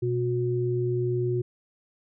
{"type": "tone pair together", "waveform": "sine", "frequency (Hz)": [123.47, 362.2], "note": ["B2", "F#4"], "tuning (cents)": [0, -37], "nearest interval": "octave + perfect fifth", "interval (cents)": 1863, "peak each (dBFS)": -26, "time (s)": [0.02, 1.42], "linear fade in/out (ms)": 10, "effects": []}